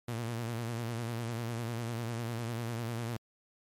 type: tone with vibrato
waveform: sawtooth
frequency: 116.54 Hz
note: A#2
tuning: in tune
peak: -30 dBFS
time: 0.08-3.17 s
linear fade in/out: 5 ms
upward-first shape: sine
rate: 10 Hz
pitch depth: 66 cents each way
effects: MP3 64 kbps